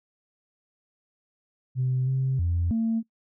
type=tone with pitch steps; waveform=sine; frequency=128.5 / 132.2 / 85.9 / 225.9 Hz; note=C3 / C3 / F2 / A3; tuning=-31 / +18 / -28 / +46 cents; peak=-21 dBFS; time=1.75-3.03 s; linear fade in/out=50 ms; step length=320 ms; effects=noise-tail reverb RT60 0.1 s tail -23 dB re dry + tanh soft clip ceiling -18 dBFS